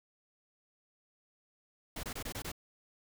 pink noise bursts, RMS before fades -40 dBFS, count 6, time 1.96-2.518 s, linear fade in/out 5 ms, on 73 ms, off 24 ms, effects none

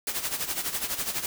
white noise with tremolo, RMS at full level -28 dBFS, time 0.07-1.26 s, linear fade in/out 2 ms, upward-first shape sine, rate 12 Hz, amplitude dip 70%, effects none

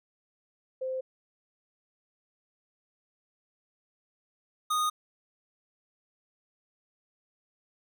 sine / square tone pair in turn, 520 / 1236.8 Hz, C5 / D#6, -11 / -11 cents, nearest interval octave + minor third, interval 1500 cents, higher second, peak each -30 / -26 dBFS, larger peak second, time 0.81-1.01 / 4.7-4.9 s, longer neither, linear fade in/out 10 ms, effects none

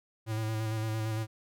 square tone with vibrato, 110 Hz, A2, in tune, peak -31 dBFS, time 0.26-1.27 s, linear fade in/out 50 ms, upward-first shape square, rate 8.8 Hz, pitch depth 22 cents each way, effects none

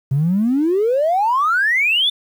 triangle exponential sweep, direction up, 130 to 3598 Hz, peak -10 dBFS, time 0.11-2.1 s, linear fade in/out 10 ms, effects tanh soft clip ceiling -11 dBFS + 8-bit

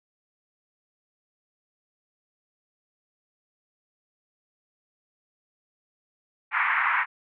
white band-pass noise, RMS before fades -24 dBFS, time 6.51-7.06 s, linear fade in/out 50 ms, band 910 to 2200 Hz, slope 48 dB/octave, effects none

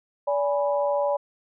sine tone cluster, 576 / 829 / 985 Hz, D5 / G#5 / B5, -34 / -3 / -5 cents, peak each -22 / -29 / -30 dBFS, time 0.27-1.17 s, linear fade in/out 10 ms, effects none

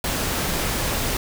pink noise, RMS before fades -24 dBFS, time 0.04-1.17 s, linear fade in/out 2 ms, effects none

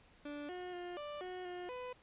30% pulse tone with pitch steps, 291.8 / 361 / 353.8 / 589 / 365.6 / 357.2 / 500 Hz, D4 / F#4 / F4 / D5 / F#4 / F4 / B4, -11 / -43 / +23 / +5 / -21 / +39 / +21 cents, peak -40 dBFS, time 0.25-1.93 s, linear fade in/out 5 ms, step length 240 ms, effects pink hiss -65 dBFS RMS until 2.02 s + resampled to 8000 Hz

